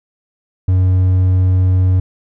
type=tone; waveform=triangle; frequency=92.5 Hz; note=F#2; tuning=in tune; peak=-7 dBFS; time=0.68-2 s; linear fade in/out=5 ms; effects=none